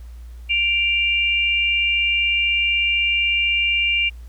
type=tone pair together; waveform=sine; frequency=2358 / 2794 Hz; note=D7 / F7; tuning=+6 / 0 cents; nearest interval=minor third; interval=294 cents; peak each=-19 dBFS; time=0.49-4.1 s; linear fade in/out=20 ms; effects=added 59 Hz sine -34 dBFS peak until 4.28 s + pink hiss -56 dBFS RMS until 4.28 s